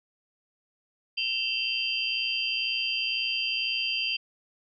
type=tone cluster; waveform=sine; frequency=2640 / 2762 / 3122 / 4753 Hz; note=E7 / F7 / G7 / D8; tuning=+2 / -20 / -8 / +20 cents; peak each=-33 / -32 / -30 / -33 dBFS; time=1.17-4.17 s; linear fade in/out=10 ms; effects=none